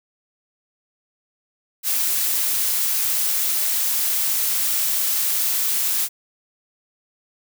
blue noise, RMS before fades -21 dBFS, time 1.83-6.09 s, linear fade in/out 50 ms, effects none

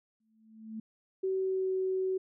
sine tone with exponential growth, 220.2 Hz, A3, 2 cents sharp, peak -35 dBFS, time 0.2-0.8 s, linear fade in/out 5 ms, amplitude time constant 130 ms
sine tone with pitch glide, 380 to 376.5 Hz, F#4 to F#4, +46 to +30 cents, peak -28 dBFS, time 1.23-2.18 s, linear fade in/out 10 ms, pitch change -16 cents, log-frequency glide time 1.38-1.73 s
effects none

